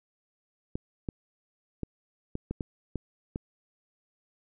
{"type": "clicks", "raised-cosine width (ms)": 3, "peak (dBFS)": -19, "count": 8, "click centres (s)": [0.755, 1.088, 1.833, 2.354, 2.51, 2.608, 2.957, 3.359], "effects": []}